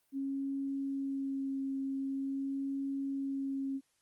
sine tone with vibrato, 272.5 Hz, C#4, 29 cents flat, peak -33 dBFS, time 0.12-3.81 s, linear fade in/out 50 ms, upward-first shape sine, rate 0.45 Hz, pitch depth 13 cents each way, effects white hiss -75 dBFS RMS until 4.01 s + Opus 32 kbps

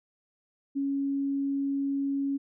sine tone, 277.2 Hz, C#4, in tune, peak -26 dBFS, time 0.75-2.38 s, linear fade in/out 20 ms, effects none

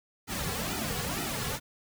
pink noise with flanger, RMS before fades -33 dBFS, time 0.27-1.6 s, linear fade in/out 50 ms, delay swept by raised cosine 1.8 to 3.3 ms, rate 2.1 Hz, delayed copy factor -1, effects none

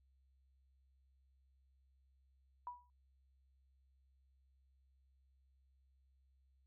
sine tone with exponential decay, 977 Hz, B5, 19 cents flat, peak -40 dBFS, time 2.67-2.9 s, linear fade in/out 1 ms, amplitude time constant 49 ms, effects added 66 Hz sine -70 dBFS peak until 6.66 s

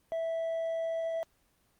sine tone with hard clipping, 657 Hz, E5, 6 cents flat, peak -31 dBFS, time 0.12-1.23 s, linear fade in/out 0 ms, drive 2 dB, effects pink hiss -70 dBFS RMS until 1.79 s + Opus 24 kbps

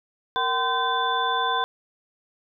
sine tone cluster, 465.3 / 764 / 1025 / 1540 / 3510 Hz, A#4 / G5 / C6 / G6 / A7, -3 / -45 / -36 / -31 / -5 cents, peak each -32 / -28 / -24 / -29 / -29 dBFS, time 0.36-1.64 s, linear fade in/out 0 ms, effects none

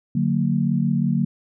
sine chord, D augmented, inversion none, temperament just, 146.83 / 183.54 / 229.4 Hz, D3 / F#3 / A#3, 0 / -14 / -28 cents, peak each -22 dBFS, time 0.15-1.25 s, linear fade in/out 5 ms, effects none

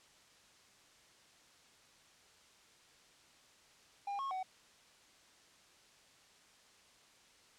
triangle tone with pitch steps, 804 / 1090 / 751 Hz, G5 / C#6 / F#5, +44 / -29 / +26 cents, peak -35 dBFS, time 4.07-4.43 s, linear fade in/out 5 ms, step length 120 ms, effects white hiss -64 dBFS RMS until 7.58 s + low-pass 7000 Hz 12 dB/octave

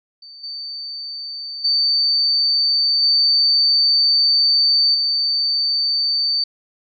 sine tone with level steps, 4573 Hz, D8, 47 cents flat, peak -37 / -27 / -14 / -12 / -16 dBFS, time 0.22-6.44 s, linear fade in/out 5 ms, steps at 0.43 / 1.64 / 3.02 / 4.94 s, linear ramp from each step 10 ms, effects none

